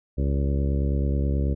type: harmonic tone with a mistuned harmonic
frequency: 69.3 Hz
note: C#2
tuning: in tune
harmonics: 1 / 2 / 3 / 4 / 5 / 6 / 7 / 8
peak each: -22 / -28 / -32 / -34 / -36 / -38 / -39 / -40 dBFS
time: 0.17-1.55 s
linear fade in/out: 20 ms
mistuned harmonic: 8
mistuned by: +38 cents
effects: none